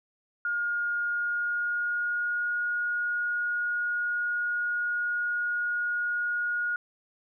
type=tone with pitch glide; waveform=sine; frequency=1423 to 1439.5 Hz; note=F6 to F#6; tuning=+32 to -48 cents; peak=-26 dBFS; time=0.45-6.76 s; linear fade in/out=2 ms; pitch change=+20 cents; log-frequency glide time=1.01-2.56 s; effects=none